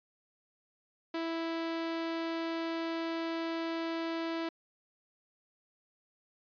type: tone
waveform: sawtooth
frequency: 329.6 Hz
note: E4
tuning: in tune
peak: -29 dBFS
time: 1.14-4.49 s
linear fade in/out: 5 ms
effects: resampled to 11025 Hz